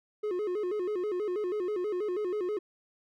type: tone with vibrato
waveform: triangle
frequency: 390 Hz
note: G4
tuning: 9 cents flat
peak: -27 dBFS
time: 0.23-2.59 s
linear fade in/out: 10 ms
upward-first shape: square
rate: 6.2 Hz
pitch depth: 140 cents each way
effects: none